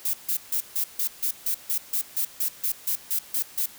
violet noise bursts, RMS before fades -25 dBFS, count 16, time 0.05-3.66 s, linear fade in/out 5 ms, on 85 ms, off 150 ms, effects white hiss -47 dBFS RMS until 3.78 s

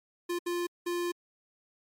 square tone bursts at uneven times, 349.2 Hz, F4, in tune, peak -30 dBFS, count 3, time 0.29-0.39 / 0.46-0.67 / 0.86-1.12 s, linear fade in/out 10 ms, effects MP3 64 kbps

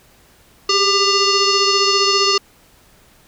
sine tone with frequency modulation, 2796 Hz, F7, 1 cent sharp, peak -12 dBFS, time 0.69-2.38 s, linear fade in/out 5 ms, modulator 801 Hz, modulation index 3.5, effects pink hiss -51 dBFS RMS until 3.27 s

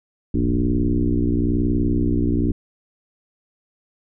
sine tone with frequency modulation, 162 Hz, E3, 30 cents flat, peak -16 dBFS, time 0.34-2.52 s, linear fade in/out 5 ms, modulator 61 Hz, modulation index 2.9, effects none

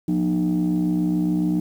sine tone cluster, 176.8 / 237.1 / 304.3 Hz, F3 / A#3 / D#4, +22 / +30 / -38 cents, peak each -20 / -27 / -20 dBFS, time 0.08-1.6 s, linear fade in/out 5 ms, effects tanh soft clip ceiling -14 dBFS + 8-bit

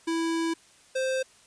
square tone pair in turn, 329.6 / 523.2 Hz, E4 / C5, 0 / 0 cents, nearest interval minor sixth, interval 800 cents, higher second, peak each -26 dBFS, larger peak neither, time 0.07-0.54 / 0.95-1.23 s, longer first, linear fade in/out 10 ms, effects white hiss -57 dBFS RMS until 1.46 s + resampled to 22050 Hz

